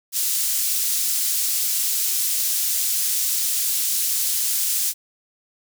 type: high-pass noise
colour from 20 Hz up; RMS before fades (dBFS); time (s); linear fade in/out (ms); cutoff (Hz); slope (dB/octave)
pink; -22; 0.12-4.94; 50; 6600; 12
effects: none